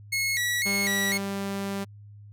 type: tone with vibrato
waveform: sawtooth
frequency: 2052 Hz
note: C7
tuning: 34 cents flat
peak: -21 dBFS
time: 0.12-1.18 s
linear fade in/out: 10 ms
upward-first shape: square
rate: 2 Hz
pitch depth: 100 cents each way
type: tone with pitch glide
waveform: sawtooth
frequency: 199.3 to 197.58 Hz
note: G3 to G3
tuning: +29 to +14 cents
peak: -25 dBFS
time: 0.65-1.85 s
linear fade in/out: 20 ms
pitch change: -15 cents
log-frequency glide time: 0.87-1.12 s
effects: added 103 Hz sine -44 dBFS peak until 2.32 s